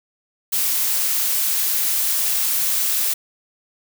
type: noise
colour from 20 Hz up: blue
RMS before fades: -20 dBFS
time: 0.52-3.14 s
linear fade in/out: 10 ms
effects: none